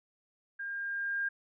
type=tone with level ramp; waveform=sine; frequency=1607 Hz; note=G6; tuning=43 cents sharp; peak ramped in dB=-36 to -29 dBFS; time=0.59-1.29 s; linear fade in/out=10 ms; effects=none